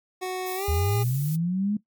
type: tone with pitch glide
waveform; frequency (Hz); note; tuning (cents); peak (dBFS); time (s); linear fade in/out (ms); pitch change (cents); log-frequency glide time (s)
25% pulse; 370 to 405.8; F#4 to G#4; 0 to -40; -24; 0.21-1.04; 20; +160; 0.55-0.66
type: noise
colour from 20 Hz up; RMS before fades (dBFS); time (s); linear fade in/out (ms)
violet; -37; 0.46-1.36; 5
type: linear sweep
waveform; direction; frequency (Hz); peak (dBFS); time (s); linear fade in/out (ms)
sine; up; 73.42 to 213.9; -22; 0.68-1.77; 5
effects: noise-tail reverb RT60 0.1 s tail -17 dB re dry + MP3 96 kbps